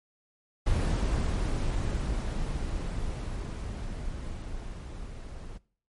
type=noise with level ramp; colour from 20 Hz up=brown; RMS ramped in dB=-25 to -41 dBFS; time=0.66-5.58 s; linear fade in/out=10 ms; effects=noise-tail reverb RT60 0.5 s tail -22 dB re dry + MP3 48 kbps